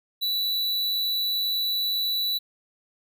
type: tone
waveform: square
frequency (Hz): 3951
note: B7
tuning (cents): 0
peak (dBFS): -24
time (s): 0.21-2.39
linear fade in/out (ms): 20
effects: none